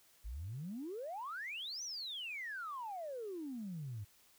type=exponential two-way sweep; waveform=sine; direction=up then down; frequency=49 to 6110 to 96.5 Hz; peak=-40 dBFS; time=0.24-4.05 s; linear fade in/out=20 ms; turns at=1.83 s; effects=tanh soft clip ceiling -36 dBFS + white hiss -67 dBFS RMS until 4.38 s